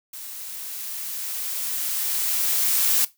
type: noise with level ramp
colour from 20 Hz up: blue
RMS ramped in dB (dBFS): -37 to -19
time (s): 0.13-3.05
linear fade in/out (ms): 5
effects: noise-tail reverb RT60 0.2 s tail -17 dB re dry